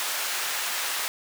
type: high-pass noise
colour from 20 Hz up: pink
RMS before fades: -29 dBFS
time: 0-1.08 s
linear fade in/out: 0 ms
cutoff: 1100 Hz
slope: 12 dB/octave
effects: none